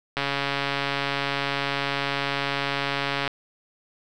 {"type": "click train", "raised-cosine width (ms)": 0.3, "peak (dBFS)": -9, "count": 436, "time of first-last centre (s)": [0.17, 3.277], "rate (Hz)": 140, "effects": []}